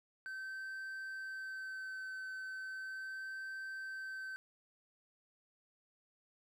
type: tone with vibrato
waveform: triangle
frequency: 1541 Hz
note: G6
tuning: 30 cents flat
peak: -40 dBFS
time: 0.26-4.36 s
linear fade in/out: 0 ms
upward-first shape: sine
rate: 0.37 Hz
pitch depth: 12 cents each way
effects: 13-bit